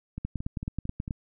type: two click trains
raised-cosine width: 5 ms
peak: -22 / -18 dBFS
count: 5 / 9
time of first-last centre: 0.18-1.079 / 0.25-1.108 s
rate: 4.45 / 9.32 Hz
effects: none